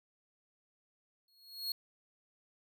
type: tone with exponential growth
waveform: 45% pulse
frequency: 4309 Hz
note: C#8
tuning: 50 cents flat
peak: -31 dBFS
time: 1.28-1.72 s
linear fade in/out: 2 ms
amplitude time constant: 94 ms
effects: none